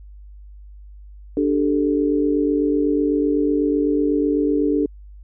sine chord, D suspended fourth, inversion none, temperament equal, 293.7 / 392 / 440 Hz, D4 / G4 / A4, 0 / 0 / 0 cents, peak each -18 / -23 / -22 dBFS, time 1.37-4.86 s, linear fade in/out 2 ms, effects added 50 Hz sine -38 dBFS peak until 5.23 s

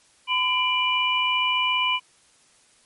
sine tone cluster, 1012 / 2375 / 2958 Hz, B5 / D7 / F#7, +42 / +19 / -1 cents, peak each -24 dBFS, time 0.27-2 s, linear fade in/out 50 ms, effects white hiss -58 dBFS RMS until 2.85 s + MP3 48 kbps

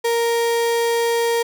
35% pulse tone, 466.2 Hz, A#4, in tune, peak -15 dBFS, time 0.04-1.43 s, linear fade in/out 10 ms, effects none

